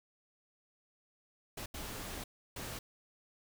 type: noise bursts at uneven times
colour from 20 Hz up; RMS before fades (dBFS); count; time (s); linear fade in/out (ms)
pink; -43; 3; 1.57-1.66 / 1.74-2.24 / 2.56-2.79; 5
effects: none

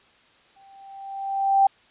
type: tone with exponential growth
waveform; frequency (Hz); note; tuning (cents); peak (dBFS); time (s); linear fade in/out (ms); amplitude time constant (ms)
sine; 784; G5; 0; -12; 0.56-1.67; 5; 240
effects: white hiss -57 dBFS RMS until 1.9 s + resampled to 8000 Hz

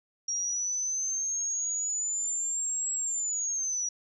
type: linear two-way sweep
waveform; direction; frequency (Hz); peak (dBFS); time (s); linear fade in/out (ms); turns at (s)
sine; up then down; 5650 to 7690 to 5760; -28; 0.28-3.89; 5; 2.93
effects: none

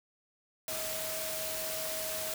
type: tone in noise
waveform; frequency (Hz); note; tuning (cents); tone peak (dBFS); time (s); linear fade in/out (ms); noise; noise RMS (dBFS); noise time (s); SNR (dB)
sine; 635; D#5; +35; -40; 0.68-2.34; 2; white; -37; 0.68-2.34; -6
effects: none

